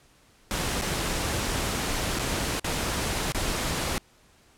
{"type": "noise with dropouts", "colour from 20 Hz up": "pink", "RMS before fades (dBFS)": -28, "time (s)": [0.51, 3.98], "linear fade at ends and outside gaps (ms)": 0, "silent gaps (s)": [[0.813, 0.82], [2.188, 2.194], [2.596, 2.644], [3.321, 3.347]], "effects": ["pink hiss -59 dBFS RMS until 4.57 s", "low-pass 11000 Hz 12 dB/octave"]}